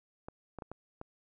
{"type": "clicks", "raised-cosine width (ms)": 1, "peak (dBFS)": -28, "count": 5, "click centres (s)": [0.285, 0.587, 0.622, 0.716, 1.014], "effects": []}